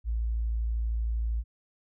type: tone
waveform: sine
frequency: 56.4 Hz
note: A1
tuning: 44 cents sharp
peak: -26 dBFS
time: 0.04-1.44 s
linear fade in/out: 50 ms
effects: none